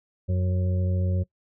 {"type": "harmonic tone", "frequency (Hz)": 91.4, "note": "F#2", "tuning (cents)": -21, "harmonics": [1, 2, 4, 5, 6], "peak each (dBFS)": [-22, -31, -39, -44, -37], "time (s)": [0.28, 1.24], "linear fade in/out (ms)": 20, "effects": ["noise-tail reverb RT60 0.1 s tail -21 dB re dry"]}